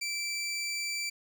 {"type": "tone", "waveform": "20% pulse", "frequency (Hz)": 2333, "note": "D7", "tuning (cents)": -12, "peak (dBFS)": -27, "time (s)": [0.01, 1.1], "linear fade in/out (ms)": 10, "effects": []}